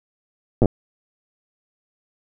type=slowing click train; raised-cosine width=2 ms; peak=-3 dBFS; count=5; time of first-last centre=0.62-0.657 s; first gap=8 ms; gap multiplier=1.1; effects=none